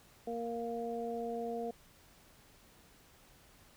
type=harmonic tone; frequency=233.1 Hz; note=A#3; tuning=in tune; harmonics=1 / 2 / 3; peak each=-42 / -38 / -41 dBFS; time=0.27-1.71 s; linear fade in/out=5 ms; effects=pink hiss -62 dBFS RMS until 3.76 s